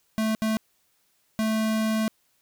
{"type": "tone bursts at uneven times", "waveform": "square", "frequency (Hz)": 219.2, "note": "A3", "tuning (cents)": -6, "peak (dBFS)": -23, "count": 3, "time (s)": [[0.18, 0.35], [0.42, 0.57], [1.39, 2.08]], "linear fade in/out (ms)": 0, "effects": ["white hiss -68 dBFS RMS until 2.41 s"]}